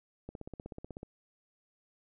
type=click train; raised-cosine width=2 ms; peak=-29 dBFS; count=13; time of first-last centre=0.29-1.031 s; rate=16.2 Hz; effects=none